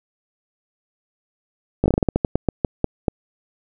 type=slowing click train; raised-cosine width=2 ms; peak=-3 dBFS; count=15; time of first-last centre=1.84-3.082 s; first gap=18 ms; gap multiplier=1.22; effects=none